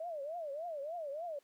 sine tone with vibrato, 622.3 Hz, D#5, in tune, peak -38 dBFS, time 0-1.39 s, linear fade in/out 5 ms, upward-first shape triangle, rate 3.4 Hz, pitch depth 250 cents each way, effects pink hiss -72 dBFS RMS until 1.43 s + high-pass 300 Hz 12 dB/octave

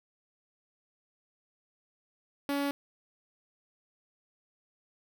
sawtooth tone with notch filter, 282.5 Hz, C#4, 33 cents sharp, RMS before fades -31 dBFS, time 2.49-2.71 s, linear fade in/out 0 ms, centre 7000 Hz, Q 1.5, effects none

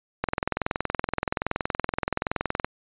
click train, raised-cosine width 0.5 ms, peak -9 dBFS, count 52, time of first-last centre 0.24-2.646 s, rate 21.2 Hz, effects resampled to 8000 Hz

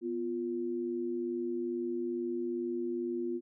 sine tone pair together, 246.9 / 349.2 Hz, B3 / F4, 0 / 0 cents, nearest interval tritone, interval 600 cents, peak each -37 / -33 dBFS, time 0.01-3.41 s, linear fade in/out 50 ms, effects none

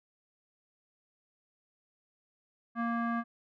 square tone with low-pass filter, 233.3 Hz, A#3, 2 cents sharp, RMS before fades -32 dBFS, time 2.75-3.24 s, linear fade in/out 50 ms, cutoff 1400 Hz, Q 6.9, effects none

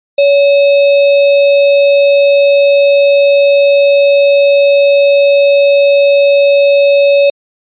sine tone with sample-and-hold, 565 Hz, C#5, 33 cents sharp, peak -4 dBFS, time 0.18-7.3 s, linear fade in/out 5 ms, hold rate 3150 Hz, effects resampled to 8000 Hz

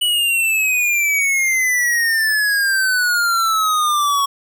square exponential sweep, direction down, 2960 to 1108.7 Hz, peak -15 dBFS, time 0.01-4.26 s, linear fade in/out 10 ms, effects none

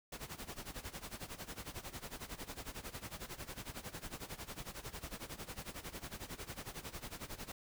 pink noise with tremolo, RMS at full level -44 dBFS, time 0.12-7.52 s, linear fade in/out 5 ms, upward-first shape sine, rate 11 Hz, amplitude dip 85%, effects none

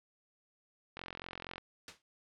click train, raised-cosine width 0.3 ms, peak -26 dBFS, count 28, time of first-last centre 0.97-1.581 s, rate 44.2 Hz
white noise with exponential decay, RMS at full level -40 dBFS, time 1.88-2.02 s, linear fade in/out 1 ms, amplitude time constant 29 ms
effects low-pass 5000 Hz 12 dB/octave

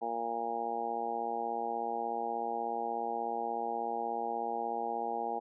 harmonic tone, 116.54 Hz, A#2, in tune, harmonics 2 / 3 / 4 / 5 / 6 / 7 / 8, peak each -46 / -44 / -40 / -46 / -39 / -35 / -46 dBFS, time 0.01-5.4 s, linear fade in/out 20 ms, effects none

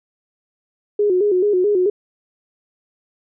sine tone with vibrato, 388.6 Hz, G4, 15 cents flat, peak -13 dBFS, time 0.99-1.9 s, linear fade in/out 5 ms, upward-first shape square, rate 4.6 Hz, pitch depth 110 cents each way, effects none

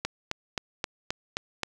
click train, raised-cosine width 0.2 ms, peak -11 dBFS, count 7, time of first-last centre 0.05-1.633 s, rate 3.79 Hz, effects none

